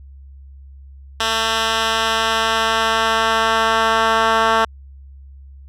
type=tone with band-pass filter sweep; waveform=10% pulse; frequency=224 Hz; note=A3; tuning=31 cents sharp; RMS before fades=-17 dBFS; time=1.2-4.65 s; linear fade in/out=5 ms; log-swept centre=3200 to 1400 Hz; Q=0.85; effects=added 68 Hz sine -37 dBFS peak until 5.68 s